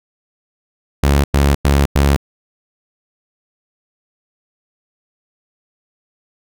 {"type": "tone bursts", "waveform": "sawtooth", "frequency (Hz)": 70.4, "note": "C#2", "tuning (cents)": 27, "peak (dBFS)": -6, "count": 4, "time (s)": [1.03, 2.164], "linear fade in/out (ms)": 5, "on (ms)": 210, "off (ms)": 98, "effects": []}